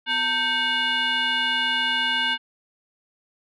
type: tone with frequency modulation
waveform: sine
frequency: 2217 Hz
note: C#7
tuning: in tune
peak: -19 dBFS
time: 0.06-2.38 s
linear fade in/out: 50 ms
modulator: 655 Hz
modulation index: 1.9
effects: tanh soft clip ceiling -16 dBFS